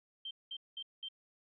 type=tone bursts; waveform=sine; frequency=3141 Hz; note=G7; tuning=3 cents sharp; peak=-40 dBFS; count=4; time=0.25-1.086 s; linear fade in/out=5 ms; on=59 ms; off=200 ms; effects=none